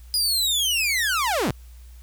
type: linear sweep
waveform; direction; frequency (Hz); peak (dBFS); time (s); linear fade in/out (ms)
sawtooth; down; 4978 to 92; -17; 0.14-1.51; 0
effects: added 60 Hz sine -41 dBFS peak until 2.02 s + white hiss -57 dBFS RMS until 2.02 s